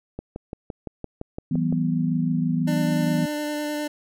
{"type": "click train", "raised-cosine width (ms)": 2, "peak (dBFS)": -18, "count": 10, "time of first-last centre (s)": [0.19, 1.726], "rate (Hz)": 5.86}
{"type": "chord", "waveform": "sine", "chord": "E minor", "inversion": "none", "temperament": "equal with one note detuned", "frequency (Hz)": [164.81, 190.97, 246.9], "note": ["E3", "G3", "B3"], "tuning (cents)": [0, -45, 0], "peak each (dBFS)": [-23, -28, -24], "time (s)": [1.51, 3.26], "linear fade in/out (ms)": 5}
{"type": "tone with vibrato", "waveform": "25% pulse", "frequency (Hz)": 297.8, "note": "D4", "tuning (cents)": 24, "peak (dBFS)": -22, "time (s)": [2.67, 3.88], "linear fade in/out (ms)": 10, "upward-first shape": "square", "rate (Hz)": 9.8, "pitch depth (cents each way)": 9}
{"effects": []}